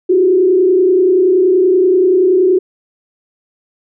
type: tone with frequency modulation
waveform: sine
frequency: 370 Hz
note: F#4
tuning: in tune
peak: -7 dBFS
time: 0.09-2.59 s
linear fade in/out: 10 ms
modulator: 30.5 Hz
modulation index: 0.75
effects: none